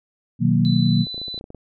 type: chord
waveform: sine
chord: B major seventh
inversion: none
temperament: equal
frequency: 123.47 / 155.56 / 185 / 233.1 Hz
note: B2 / D#3 / F#3 / A#3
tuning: 0 / 0 / 0 / 0 cents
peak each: -20 dBFS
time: 0.39-1.06 s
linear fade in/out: 50 ms
type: tone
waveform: sine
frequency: 3994 Hz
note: B7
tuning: 19 cents sharp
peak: -28 dBFS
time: 0.65-1.39 s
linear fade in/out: 0 ms
type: clicks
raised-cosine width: 2 ms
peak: -25 dBFS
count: 11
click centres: 1.069 / 1.144 / 1.179 / 1.216 / 1.282 / 1.344 / 1.379 / 1.411 / 1.441 / 1.504 / 1.547 s
effects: none